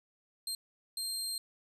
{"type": "tone bursts at uneven times", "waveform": "25% pulse", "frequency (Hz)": 4186, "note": "C8", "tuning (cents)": 0, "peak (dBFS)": -30, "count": 2, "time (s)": [[0.47, 0.55], [0.97, 1.38]], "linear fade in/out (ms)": 2, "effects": []}